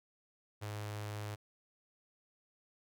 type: tone with notch filter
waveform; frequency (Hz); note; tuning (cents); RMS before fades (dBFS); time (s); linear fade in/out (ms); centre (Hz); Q
sawtooth; 105; G#2; +19; -42; 0.61-1.36; 20; 230; 1
effects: none